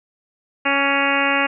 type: harmonic tone with a mistuned harmonic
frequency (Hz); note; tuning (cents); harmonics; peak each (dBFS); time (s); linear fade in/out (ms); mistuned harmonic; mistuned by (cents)
278.2; C#4; +6; 1 / 2 / 3 / 4 / 5 / 6 / 7 / 8 / 9 / 10; -25 / -25 / -25 / -25 / -25 / -25 / -25 / -25 / -25 / -25; 0.65-1.47; 10; 4; +16
effects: none